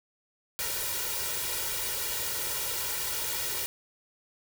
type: noise with comb filter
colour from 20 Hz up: white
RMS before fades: -32 dBFS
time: 0.59-3.66 s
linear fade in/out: 0 ms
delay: 2.1 ms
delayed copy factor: +0.8
effects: none